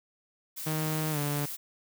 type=noise; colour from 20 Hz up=blue; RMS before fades=-38 dBFS; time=0.56-1.57 s; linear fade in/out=20 ms
type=tone with pitch glide; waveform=sawtooth; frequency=155.9 to 145.46 Hz; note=D#3 to D3; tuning=+4 to -16 cents; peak=-25 dBFS; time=0.66-1.46 s; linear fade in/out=10 ms; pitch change=-120 cents; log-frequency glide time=1.11-1.18 s
effects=none